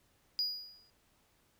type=tone with exponential decay; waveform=triangle; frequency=4900 Hz; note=D#8; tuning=27 cents flat; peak=-26 dBFS; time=0.39-0.9 s; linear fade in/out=0 ms; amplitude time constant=110 ms; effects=tanh soft clip ceiling -25 dBFS + pink hiss -71 dBFS RMS until 1.59 s